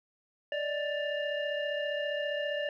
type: tone cluster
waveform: sine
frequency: 582 / 617 / 1765 / 2822 Hz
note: D5 / D#5 / A6 / F7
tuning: -16 / -15 / +5 / +17 cents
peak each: -32 / -37 / -36 / -39 dBFS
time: 0.52-2.69 s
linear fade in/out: 2 ms
effects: tanh soft clip ceiling -23 dBFS